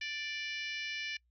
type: harmonic tone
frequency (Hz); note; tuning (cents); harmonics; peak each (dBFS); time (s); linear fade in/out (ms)
587.3; D5; 0; 3 / 4 / 5 / 6 / 7 / 8 / 9 / 10; -43 / -40 / -44 / -51 / -50 / -53 / -49 / -56; 0.01-1.17; 5
effects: noise-tail reverb RT60 0.1 s tail -25 dB re dry + added 60 Hz sine -70 dBFS peak until 1.3 s